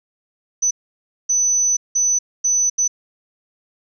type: tone bursts at uneven times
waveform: sine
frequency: 6000 Hz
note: F#8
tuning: 23 cents sharp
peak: -14 dBFS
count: 5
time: 0.62-0.71 / 1.29-1.77 / 1.95-2.19 / 2.44-2.7 / 2.78-2.88 s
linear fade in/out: 10 ms
effects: none